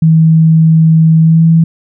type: tone with pitch glide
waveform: sine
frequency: 160.8 to 163.8 Hz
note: E3 to E3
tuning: -43 to -11 cents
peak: -3 dBFS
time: 0.02-1.64 s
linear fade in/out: 5 ms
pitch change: +32 cents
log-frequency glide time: 1.2-1.44 s
effects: none